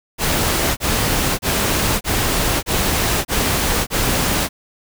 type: noise bursts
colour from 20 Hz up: pink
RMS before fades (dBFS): -18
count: 7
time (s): 0.18-4.49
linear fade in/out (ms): 50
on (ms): 590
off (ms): 30
effects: none